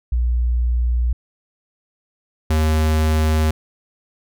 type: tone pair in turn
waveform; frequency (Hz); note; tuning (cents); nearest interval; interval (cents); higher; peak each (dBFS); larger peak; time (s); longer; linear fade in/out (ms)
sine / square; 60 / 78.09; B1 / D#2; -49 / +7; perfect fourth; 456; second; -15; neither; 0.12-1.13 / 2.5-3.51; neither; 5
effects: none